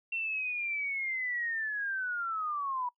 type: linear sweep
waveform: sine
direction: down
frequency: 2720 to 966 Hz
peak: -31 dBFS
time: 0.12-2.89 s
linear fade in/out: 5 ms
effects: noise-tail reverb RT60 0.1 s tail -23 dB re dry